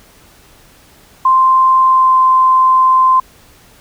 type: tone with pitch glide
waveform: sine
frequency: 1045 to 1038.4 Hz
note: C6 to C6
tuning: -2 to -13 cents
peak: -6 dBFS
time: 1.25-3.2 s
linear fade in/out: 5 ms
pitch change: -11 cents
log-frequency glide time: 1.84-2.17 s
effects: pink hiss -45 dBFS RMS until 3.8 s